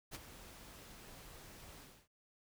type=noise with ADSR envelope; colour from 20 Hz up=pink; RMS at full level=-43 dBFS; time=0.11-2.08 s; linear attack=38 ms; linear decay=24 ms; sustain=-12 dB; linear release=280 ms; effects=none